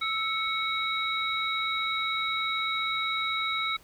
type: tone cluster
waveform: sine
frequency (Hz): 1313 / 2218 / 3829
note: E6 / C#7 / A#7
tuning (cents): -7 / 0 / +46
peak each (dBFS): -31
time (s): 0.01-3.77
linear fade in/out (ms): 10
effects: pink hiss -57 dBFS RMS until 3.83 s